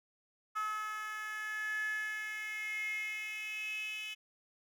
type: tone with high-pass filter sweep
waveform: 10% pulse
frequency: 428.5 Hz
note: A4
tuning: 46 cents flat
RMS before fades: -39 dBFS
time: 0.55-4.15 s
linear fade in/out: 20 ms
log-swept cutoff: 1300 to 2800 Hz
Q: 9.7
effects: none

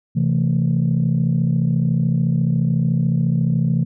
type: chord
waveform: sine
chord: A minor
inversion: first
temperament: equal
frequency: 130.81 / 164.81 / 220 Hz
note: C3 / E3 / A3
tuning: 0 / 0 / 0 cents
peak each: -18 / -17 / -22 dBFS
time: 0.15-3.85 s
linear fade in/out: 20 ms
effects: tanh soft clip ceiling -9 dBFS

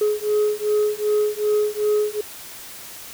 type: beating tone pair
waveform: sine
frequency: 420 / 422.6 Hz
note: G#4 / G#4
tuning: +19 / +30 cents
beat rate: 2.6 Hz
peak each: -19 dBFS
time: 0.01-2.21 s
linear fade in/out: 5 ms
effects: tanh soft clip ceiling -14 dBFS + white hiss -38 dBFS RMS until 3.13 s

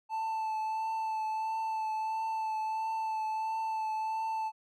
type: tone with vibrato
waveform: triangle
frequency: 880 Hz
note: A5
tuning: in tune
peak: -29 dBFS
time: 0.09-4.52 s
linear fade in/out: 50 ms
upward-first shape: triangle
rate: 1.5 Hz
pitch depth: 20 cents each way
effects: none

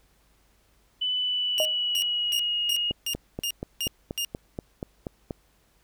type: tone with pitch glide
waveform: sine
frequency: 2995 to 2871 Hz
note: F#7 to F7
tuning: +20 to +47 cents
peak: -24 dBFS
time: 1.01-2.92 s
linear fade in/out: 10 ms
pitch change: -73 cents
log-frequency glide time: 1.17-2.6 s
type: tone bursts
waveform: sawtooth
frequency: 2831 Hz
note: F7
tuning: 23 cents sharp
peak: -23 dBFS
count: 8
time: 1.58-4.248 s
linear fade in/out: 0 ms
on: 71 ms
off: 300 ms
type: tone with exponential decay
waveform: sine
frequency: 622.3 Hz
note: D#5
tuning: in tune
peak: -20 dBFS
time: 1.6-1.77 s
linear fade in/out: 1 ms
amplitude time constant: 35 ms
type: click train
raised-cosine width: 2 ms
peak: -18 dBFS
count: 11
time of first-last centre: 2.91-5.308 s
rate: 4.17 Hz
effects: added 50 Hz sine -65 dBFS peak until 5.83 s + pink hiss -65 dBFS RMS until 5.83 s

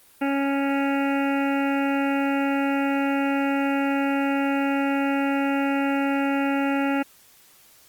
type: harmonic tone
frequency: 277.2 Hz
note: C#4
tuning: in tune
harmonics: 1 / 2 / 3 / 5 / 6 / 7 / 8 / 9 / 10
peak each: -22 / -30 / -29 / -32 / -38 / -37 / -39 / -37 / -38 dBFS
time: 0.21-7.03 s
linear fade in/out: 10 ms
effects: white hiss -54 dBFS RMS until 7.88 s + Opus 32 kbps

